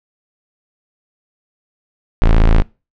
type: tone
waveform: 45% pulse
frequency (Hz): 27.5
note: A0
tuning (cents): 0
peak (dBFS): -7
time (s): 2.22-2.62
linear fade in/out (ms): 0
effects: noise-tail reverb RT60 0.3 s tail -24 dB re dry + low-pass 3000 Hz 12 dB/octave